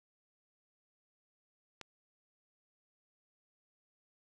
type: click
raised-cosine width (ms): 0.2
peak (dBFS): -27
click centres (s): 1.813
effects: none